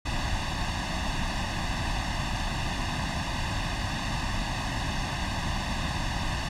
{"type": "noise with comb filter", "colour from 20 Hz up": "pink", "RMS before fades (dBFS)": -29, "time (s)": [0.05, 6.49], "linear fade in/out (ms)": 10, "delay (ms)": 1.1, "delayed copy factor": 0.95, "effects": ["low-pass 5000 Hz 12 dB/octave"]}